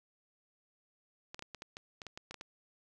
clicks, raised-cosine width 0.2 ms, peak -27 dBFS, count 12, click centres 1.345 / 1.393 / 1.424 / 1.547 / 1.621 / 1.769 / 2.018 / 2.067 / 2.175 / 2.31 / 2.343 / 2.411 s, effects none

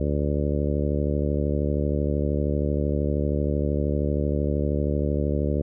harmonic tone, 72.9 Hz, D2, 12 cents flat, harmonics 1 / 2 / 3 / 4 / 5 / 6 / 7 / 8, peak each -25 / -28 / -30 / -31 / -32 / -33 / -33 / -34 dBFS, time 0-5.62 s, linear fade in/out 5 ms, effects none

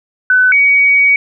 sine tone pair in turn, 1505 / 2255 Hz, F#6 / C#7, +29 / +29 cents, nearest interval perfect fifth, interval 700 cents, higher second, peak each -6 dBFS, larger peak neither, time 0.3-0.52 / 0.52-1.16 s, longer second, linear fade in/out 2 ms, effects none

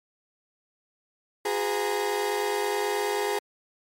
30% pulse tone cluster, 363.1 / 412.5 / 507 / 932 Hz, F#4 / G#4 / B4 / A#5, -33 / -12 / +45 / -1 cents, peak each -31 / -24 / -32 / -31 dBFS, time 1.45-3.39 s, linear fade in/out 5 ms, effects MP3 64 kbps

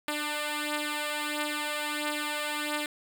5% pulse beating tone pair, 297.7 / 299.2 Hz, D4 / D4, +24 / +32 cents, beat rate 1.5 Hz, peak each -20 / -24 dBFS, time 0.08-2.86 s, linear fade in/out 2 ms, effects none

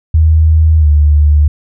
sine tone with pitch glide, 79.2 to 74.32 Hz, D#2 to D2, +31 to +21 cents, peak -4 dBFS, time 0.14-1.48 s, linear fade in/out 5 ms, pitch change -110 cents, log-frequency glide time 0.79-0.87 s, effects none

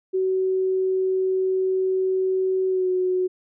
sine tone with pitch glide, 376.4 to 368 Hz, F#4 to F#4, +30 to -9 cents, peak -19 dBFS, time 0.13-3.28 s, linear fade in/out 20 ms, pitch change -39 cents, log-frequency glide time 2.68-2.89 s, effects none

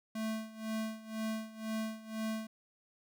square tone with tremolo, 220 Hz, A3, in tune, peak -34 dBFS, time 0.15-2.47 s, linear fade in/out 5 ms, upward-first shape sine, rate 2 Hz, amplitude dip 85%, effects none

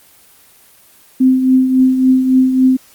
sine tone with tremolo, 259.2 Hz, C4, 16 cents flat, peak -5 dBFS, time 1.2-2.77 s, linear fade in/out 10 ms, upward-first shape triangle, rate 3.6 Hz, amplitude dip 60%, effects white hiss -46 dBFS RMS until 2.94 s + Opus 24 kbps

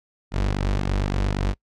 sawtooth tone with flanger, 48.71 Hz, G1, 10 cents flat, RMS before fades -23 dBFS, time 0.31-1.55 s, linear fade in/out 50 ms, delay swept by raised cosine 1.7 to 7.6 ms, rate 3.8 Hz, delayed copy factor -0.6, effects noise-tail reverb RT60 0.1 s tail -24 dB re dry + low-pass 6000 Hz 12 dB/octave

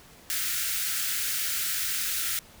white high-pass noise, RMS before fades -29 dBFS, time 0.3-2.39 s, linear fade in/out 0 ms, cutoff 1300 Hz, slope 96 dB/octave, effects pink hiss -52 dBFS RMS until 2.6 s

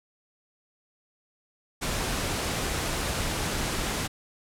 pink noise, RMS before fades -29 dBFS, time 1.81-4.08 s, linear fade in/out 20 ms, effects low-pass 11000 Hz 12 dB/octave

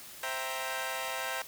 15% pulse chord, C dominant seventh, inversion none, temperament equal, 523.3 / 659.3 / 784 / 932.3 Hz, C5 / E5 / G5 / Bb5, 0 / 0 / 0 / 0 cents, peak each -33 dBFS, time 0.23-1.42 s, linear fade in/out 2 ms, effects white hiss -48 dBFS RMS until 1.47 s

